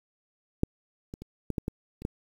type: clicks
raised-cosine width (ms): 3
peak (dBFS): -10 / -25 / -28 / -17 / -16 / -17 / -29 / -16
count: 8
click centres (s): 0.634 / 1.139 / 1.22 / 1.503 / 1.582 / 1.681 / 2.02 / 2.051
effects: 8-bit